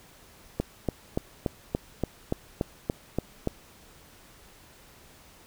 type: click train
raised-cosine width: 2 ms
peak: -12 dBFS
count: 11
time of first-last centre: 0.6-3.474 s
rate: 3.48 Hz
effects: pink hiss -54 dBFS RMS until 5.46 s